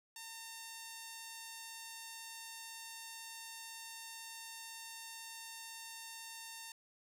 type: tone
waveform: 5% pulse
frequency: 909 Hz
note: A#5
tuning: 44 cents flat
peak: -35 dBFS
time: 0.16-6.72 s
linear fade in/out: 2 ms
effects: none